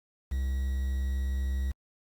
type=tone with quantisation; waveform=triangle; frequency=66 Hz; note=C2; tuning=16 cents sharp; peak=-25 dBFS; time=0.31-1.72 s; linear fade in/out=10 ms; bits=8; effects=Opus 48 kbps